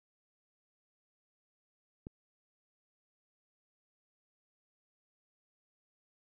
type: click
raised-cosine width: 3 ms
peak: -30 dBFS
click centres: 2.069 s
effects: none